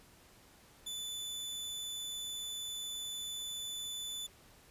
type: tone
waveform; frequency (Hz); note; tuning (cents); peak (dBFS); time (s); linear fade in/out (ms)
sawtooth; 3493; A7; -13; -36; 0.86-4.27; 10
effects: pink hiss -61 dBFS RMS until 4.7 s + resampled to 32000 Hz